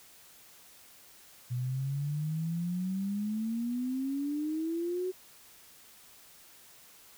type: exponential sweep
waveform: sine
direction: up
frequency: 121.6 to 374.1 Hz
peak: -30 dBFS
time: 1.5-5.12 s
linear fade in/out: 20 ms
effects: white hiss -56 dBFS RMS until 7.17 s